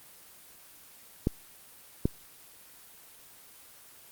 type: clicks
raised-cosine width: 3 ms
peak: -11 dBFS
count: 2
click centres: 1.271 / 2.055 s
effects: white hiss -53 dBFS RMS until 4.11 s + Opus 24 kbps